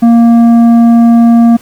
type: tone with tanh clipping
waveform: sine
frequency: 233.1 Hz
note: A#3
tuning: in tune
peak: -3 dBFS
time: 0.02-1.57 s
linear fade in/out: 10 ms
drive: 8 dB
effects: pink hiss -38 dBFS RMS until 1.61 s